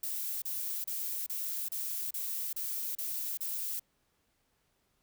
violet noise bursts, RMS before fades -36 dBFS, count 9, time 0.03-3.796 s, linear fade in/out 5 ms, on 390 ms, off 32 ms, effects pink hiss -75 dBFS RMS until 5.02 s

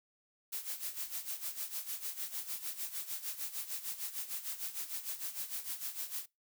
blue noise with tremolo, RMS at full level -38 dBFS, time 0.52-6.26 s, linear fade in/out 10 ms, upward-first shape sine, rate 6.6 Hz, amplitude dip 75%, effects noise-tail reverb RT60 0.2 s tail -22 dB re dry

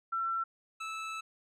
sine / 25% pulse tone pair in turn, 1347 / 1310.9 Hz, E6 / E6, +37 / -10 cents, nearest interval unison, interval 47 cents, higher first, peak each -30 / -33 dBFS, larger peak first, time 0.12-0.44 / 0.8-1.21 s, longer second, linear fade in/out 10 ms, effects low-pass 7000 Hz 12 dB/octave

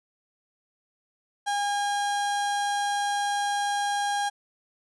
35% pulse tone, 813 Hz, G#5, 37 cents flat, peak -23 dBFS, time 1.46-4.3 s, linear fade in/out 20 ms, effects resampled to 24000 Hz

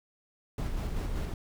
brown noise with tremolo, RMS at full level -31 dBFS, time 0.58-1.34 s, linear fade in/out 2 ms, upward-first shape square, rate 5.2 Hz, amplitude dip 30%, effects none

